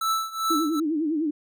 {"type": "tone with tremolo", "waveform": "square", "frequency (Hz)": 1318.5, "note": "E6", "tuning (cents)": 0, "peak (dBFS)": -21, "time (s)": [0.01, 0.8], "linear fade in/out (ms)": 5, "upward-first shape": "triangle", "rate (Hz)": 2.5, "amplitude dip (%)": 90}
{"type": "tone with vibrato", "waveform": "sine", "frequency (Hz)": 311.1, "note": "D#4", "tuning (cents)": 0, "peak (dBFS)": -22, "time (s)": [0.5, 1.31], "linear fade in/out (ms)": 10, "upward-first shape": "sine", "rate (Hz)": 9.9, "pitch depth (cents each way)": 120}
{"effects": []}